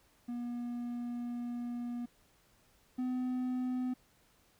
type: tone pair in turn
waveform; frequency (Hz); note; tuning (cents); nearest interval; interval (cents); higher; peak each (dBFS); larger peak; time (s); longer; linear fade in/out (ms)
triangle; 240.6 / 252.6; B3 / B3; -45 / +39; minor second; 84; second; -34 / -30; second; 0.28-2.06 / 2.98-3.94; first; 10
effects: pink hiss -68 dBFS RMS until 4.59 s